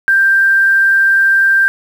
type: tone with quantisation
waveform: sine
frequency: 1579 Hz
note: G6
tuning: 12 cents sharp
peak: -7 dBFS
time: 0.08-1.68 s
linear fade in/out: 0 ms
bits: 6
effects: none